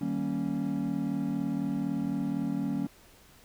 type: chord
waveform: triangle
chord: Eb dominant seventh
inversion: none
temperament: equal with one note detuned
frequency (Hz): 155.56 / 193.3 / 233.1 / 277.2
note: Eb3 / G3 / Bb3 / Db4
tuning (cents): 0 / -24 / 0 / 0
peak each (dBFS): -35 / -32 / -32 / -30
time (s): 0.01-2.87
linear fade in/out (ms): 5
effects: pink hiss -57 dBFS RMS until 3.44 s